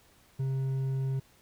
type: tone with hard clipping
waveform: triangle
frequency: 133.6 Hz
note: C3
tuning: 36 cents sharp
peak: -29 dBFS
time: 0.39-1.2 s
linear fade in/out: 10 ms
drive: 7 dB
effects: pink hiss -62 dBFS RMS until 1.41 s